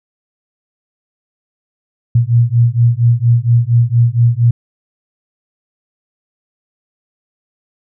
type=beating tone pair; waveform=sine; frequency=116.4 / 120.7 Hz; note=A#2 / B2; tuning=-2 / -39 cents; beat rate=4.3 Hz; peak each=-11 dBFS; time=2.15-4.51 s; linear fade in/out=5 ms; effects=none